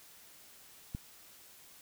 click, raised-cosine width 5 ms, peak -25 dBFS, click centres 0.949 s, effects white hiss -57 dBFS RMS until 1.81 s

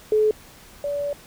sine tone pair in turn, 429 / 575 Hz, A4 / D5, -44 / -37 cents, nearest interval perfect fourth, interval 507 cents, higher second, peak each -15 / -23 dBFS, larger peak first, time 0.12-0.31 / 0.84-1.13 s, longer second, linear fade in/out 2 ms, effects pink hiss -47 dBFS RMS until 1.26 s

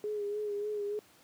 sine tone with vibrato, 415.3 Hz, G#4, in tune, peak -32 dBFS, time 0.04-0.99 s, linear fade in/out 0 ms, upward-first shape sine, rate 3.4 Hz, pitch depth 37 cents each way, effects pink hiss -61 dBFS RMS until 1.23 s + high-pass 150 Hz 12 dB/octave

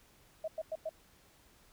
sine tone bursts, 636 Hz, D#5, 38 cents sharp, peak -34 dBFS, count 4, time 0.44-0.893 s, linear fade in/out 5 ms, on 39 ms, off 99 ms, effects pink hiss -64 dBFS RMS until 1.72 s

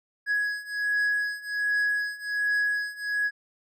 triangle beating tone pair, 1670 / 1671.3 Hz, G#6 / G#6, +9 / +10 cents, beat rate 1.3 Hz, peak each -27 / -25 dBFS, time 0.26-3.31 s, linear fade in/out 50 ms, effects none

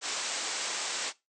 white low-pass noise, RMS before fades -34 dBFS, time 0.01-1.13 s, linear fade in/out 50 ms, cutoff 8200 Hz, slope 96 dB/octave, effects noise-tail reverb RT60 0.2 s tail -18 dB re dry + high-pass 400 Hz 12 dB/octave

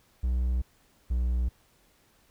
triangle tone pair in turn, 62 / 61.01 Hz, B1 / B1, +7 / -20 cents, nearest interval unison, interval 27 cents, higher first, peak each -22 dBFS, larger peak neither, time 0.23-0.62 / 1.1-1.49 s, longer neither, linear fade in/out 10 ms, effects pink hiss -64 dBFS RMS until 2.3 s

